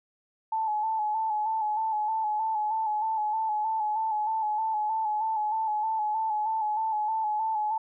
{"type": "tone with vibrato", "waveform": "sine", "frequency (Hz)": 866, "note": "A5", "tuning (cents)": -28, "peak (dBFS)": -25, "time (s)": [0.52, 7.78], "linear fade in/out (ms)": 5, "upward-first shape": "square", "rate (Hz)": 3.2, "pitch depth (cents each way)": 36, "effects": []}